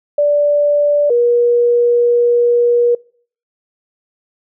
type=tone pair in turn; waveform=sine; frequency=584 / 478.8 Hz; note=D5 / A#4; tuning=-10 / +46 cents; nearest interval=minor third; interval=344 cents; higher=first; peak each=-9 dBFS; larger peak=neither; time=0.18-1.1 / 1.1-2.95 s; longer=second; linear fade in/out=5 ms; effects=noise-tail reverb RT60 0.5 s tail -25 dB re dry